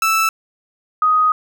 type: tone pair in turn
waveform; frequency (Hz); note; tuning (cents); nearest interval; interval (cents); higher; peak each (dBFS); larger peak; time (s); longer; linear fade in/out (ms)
30% pulse / sine; 1318.5 / 1250.3; E6 / D#6; 0 / +8; minor second; 92; first; -11; neither; 0.02-0.29 / 1.02-1.32; second; 2
effects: none